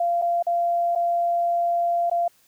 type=tone with dropouts; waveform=sine; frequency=690 Hz; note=F5; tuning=21 cents flat; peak=-19 dBFS; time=0-2.28 s; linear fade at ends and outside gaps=5 ms; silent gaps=0.217-0.221 / 0.426-0.467 / 0.952-0.958 / 2.099-2.113 s; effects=white hiss -60 dBFS RMS until 2.47 s